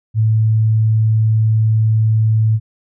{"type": "tone", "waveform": "sine", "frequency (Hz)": 110, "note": "A2", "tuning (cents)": 0, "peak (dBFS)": -10, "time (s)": [0.14, 2.6], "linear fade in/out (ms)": 50, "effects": []}